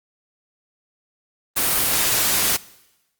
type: noise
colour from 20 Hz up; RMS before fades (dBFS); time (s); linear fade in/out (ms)
white; -19; 1.56-2.57; 10
effects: noise-tail reverb RT60 1.0 s tail -21 dB re dry + Opus 32 kbps